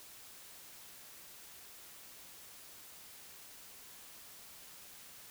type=silence; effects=white hiss -54 dBFS RMS until 5.3 s